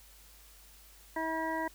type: harmonic tone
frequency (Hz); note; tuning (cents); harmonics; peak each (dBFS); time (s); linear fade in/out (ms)
321.8; E4; -42; 1 / 2 / 3 / 5 / 6; -37 / -38 / -35 / -43 / -40; 1.16-1.68; 5
effects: added 50 Hz sine -58 dBFS peak until 1.74 s + white hiss -58 dBFS RMS until 1.74 s